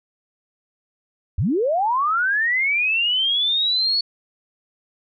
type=linear sweep; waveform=sine; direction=up; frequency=61.74 to 4435 Hz; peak=-17 dBFS; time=1.38-4.01 s; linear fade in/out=5 ms; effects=none